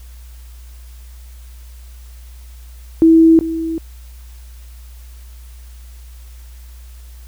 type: tone with echo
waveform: sine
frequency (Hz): 325.7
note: E4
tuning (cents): -21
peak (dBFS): -5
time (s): 3.02-3.39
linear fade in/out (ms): 0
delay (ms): 390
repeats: 1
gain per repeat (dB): -13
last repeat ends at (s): 3.78
effects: added 60 Hz sine -34 dBFS peak until 7.27 s + white hiss -49 dBFS RMS until 7.27 s